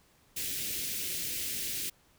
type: band-stop noise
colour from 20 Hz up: white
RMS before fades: -35 dBFS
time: 0.36-1.9 s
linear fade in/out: 10 ms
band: 440 to 2000 Hz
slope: 24 dB/octave
effects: pink hiss -65 dBFS RMS until 2.18 s